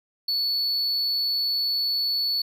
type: tone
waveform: triangle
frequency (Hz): 4435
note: C#8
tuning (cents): 0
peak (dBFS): -21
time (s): 0.28-2.42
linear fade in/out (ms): 5
effects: none